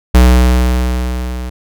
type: tone with level ramp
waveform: square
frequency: 62.1 Hz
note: B1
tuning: 10 cents sharp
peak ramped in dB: -3 to -21 dBFS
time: 0.14-1.5 s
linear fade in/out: 10 ms
effects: none